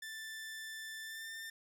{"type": "tone with pitch glide", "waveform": "sawtooth", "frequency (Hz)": [1767, 1795.8], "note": ["A6", "A6"], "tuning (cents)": [7, 35], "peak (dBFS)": -40, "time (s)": [0.02, 1.5], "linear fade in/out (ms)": 5, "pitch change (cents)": 28, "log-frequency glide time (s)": [1.02, 1.3], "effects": []}